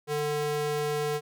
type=tone with high-pass filter; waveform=square; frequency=148.6 Hz; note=D3; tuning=21 cents sharp; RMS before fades=-29 dBFS; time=0.07-1.21 s; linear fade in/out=50 ms; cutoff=310 Hz; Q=8.1; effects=none